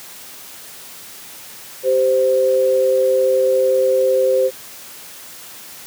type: tone pair together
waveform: sine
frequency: 388.9 / 520 Hz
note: G4 / C5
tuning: -14 / -11 cents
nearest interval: perfect fourth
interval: 503 cents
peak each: -19 / -13 dBFS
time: 1.83-4.51 s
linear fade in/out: 50 ms
effects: white hiss -37 dBFS RMS until 5.86 s + high-pass 100 Hz 12 dB/octave